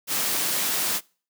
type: high-pass noise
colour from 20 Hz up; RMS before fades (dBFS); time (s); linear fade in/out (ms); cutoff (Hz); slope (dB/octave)
white; -25; 0.07-1.01; 50; 140; 96
effects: noise-tail reverb RT60 0.4 s tail -25 dB re dry